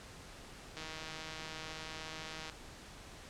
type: click train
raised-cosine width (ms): 0.2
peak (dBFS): -27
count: 274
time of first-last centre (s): 0.77-2.498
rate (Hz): 158
effects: pink hiss -52 dBFS RMS until 3.29 s + low-pass 8000 Hz 12 dB/octave